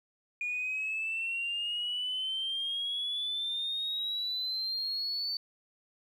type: exponential sweep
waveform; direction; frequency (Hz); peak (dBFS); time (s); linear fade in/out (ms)
sine; up; 2433 to 4537; -30; 0.41-5.37; 2
effects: tanh soft clip ceiling -27 dBFS + 11-bit

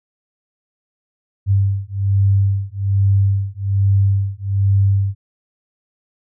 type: beating tone pair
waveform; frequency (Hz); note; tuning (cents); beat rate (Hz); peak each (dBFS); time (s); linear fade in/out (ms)
sine; 98 / 99.2; G2 / G2; 0 / +21; 1.2; -16; 1.46-5.15; 50
effects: none

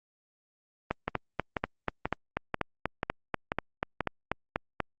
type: two click trains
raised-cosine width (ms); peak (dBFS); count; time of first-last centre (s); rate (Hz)
0.5; -13 / -12; 7 / 17; 1.08-4.007 / 0.91-4.803; 2.05 / 4.11
effects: Opus 32 kbps

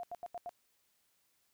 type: tone bursts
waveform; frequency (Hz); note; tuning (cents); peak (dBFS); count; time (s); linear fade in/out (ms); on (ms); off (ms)
sine; 702; F5; +9; -39; 5; 0-0.493; 0; 33; 82
effects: white hiss -75 dBFS RMS until 1.53 s

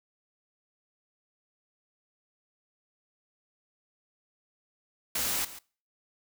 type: noise with echo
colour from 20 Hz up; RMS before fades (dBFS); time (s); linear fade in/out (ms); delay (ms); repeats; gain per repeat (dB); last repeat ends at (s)
white; -30; 5.15-5.45; 5; 140; 1; -15; 5.59
effects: noise-tail reverb RT60 0.4 s tail -22 dB re dry

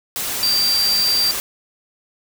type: tone in noise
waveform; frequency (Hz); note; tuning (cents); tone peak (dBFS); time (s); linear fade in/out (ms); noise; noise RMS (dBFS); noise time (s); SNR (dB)
sine; 4699; D8; 0; -15; 0.43-1.31; 0; white; -24; 0.16-1.4; +6
effects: none

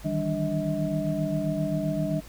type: tone cluster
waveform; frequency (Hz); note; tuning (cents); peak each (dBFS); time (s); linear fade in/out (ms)
sine; 153.6 / 161.2 / 196.9 / 293.6 / 637; D#3 / E3 / G3 / D4 / D#5; -22 / -38 / +8 / 0 / +41; -31; 0.04-2.21; 20
effects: added 50 Hz sine -46 dBFS peak until 2.28 s + pink hiss -49 dBFS RMS until 2.28 s

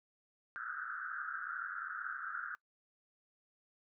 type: band-pass noise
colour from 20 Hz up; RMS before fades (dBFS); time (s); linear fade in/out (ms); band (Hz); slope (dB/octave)
pink; -42; 0.56-2.55; 0; 1300 to 1600; 96
effects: noise-tail reverb RT60 0.1 s tail -22 dB re dry

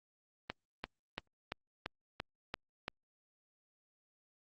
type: click train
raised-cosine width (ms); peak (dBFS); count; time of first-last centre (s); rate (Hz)
0.3; -21; 8; 0.5-2.881; 2.94
effects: Opus 24 kbps

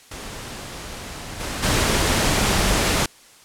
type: noise with level steps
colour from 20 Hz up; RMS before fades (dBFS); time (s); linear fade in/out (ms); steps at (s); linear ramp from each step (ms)
pink; -34 / -28 / -19; 0.11-3.06; 5; 1.39 / 1.62; 20
effects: white hiss -49 dBFS RMS until 3.44 s + low-pass 10000 Hz 12 dB/octave

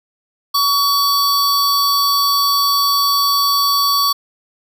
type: tone pair together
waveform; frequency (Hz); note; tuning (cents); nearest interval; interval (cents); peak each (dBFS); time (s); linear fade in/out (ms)
square; 1130 / 4520; C#6 / C#8; +33 / +33; 2 octaves; 2400; -16; 0.54-4.13; 10
effects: none

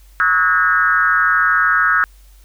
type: tone with frequency modulation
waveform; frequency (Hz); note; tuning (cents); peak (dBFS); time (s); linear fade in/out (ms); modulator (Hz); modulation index
sine; 1460; F#6; -24; -11; 0.2-2.04; 0; 173; 1.4
effects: added 48 Hz sine -42 dBFS peak until 2.44 s + white hiss -54 dBFS RMS until 2.44 s

